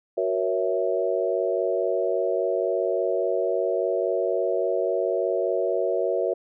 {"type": "chord", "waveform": "sine", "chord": "F# dominant seventh", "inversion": "none", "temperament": "equal with one note detuned", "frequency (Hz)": [370, 470.8, 554.4, 659.3], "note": ["F#4", "A#4", "C#5", "E5"], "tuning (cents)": [0, 17, 0, 0], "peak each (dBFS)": -27, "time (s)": [0.17, 6.34], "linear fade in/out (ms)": 10, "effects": []}